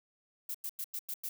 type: noise bursts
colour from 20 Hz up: violet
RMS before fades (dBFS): -38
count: 6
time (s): 0.49-1.29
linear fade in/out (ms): 5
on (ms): 55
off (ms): 94
effects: none